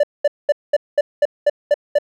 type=tone bursts; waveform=triangle; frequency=585 Hz; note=D5; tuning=7 cents flat; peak=-8 dBFS; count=9; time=0-1.986 s; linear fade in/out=5 ms; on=34 ms; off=210 ms; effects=none